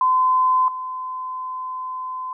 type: tone with level steps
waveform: sine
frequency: 1024 Hz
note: C6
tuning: 38 cents flat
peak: -14 / -26 dBFS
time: 0.01-2.33 s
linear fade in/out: 2 ms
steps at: 0.68 s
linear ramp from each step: 2 ms
effects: none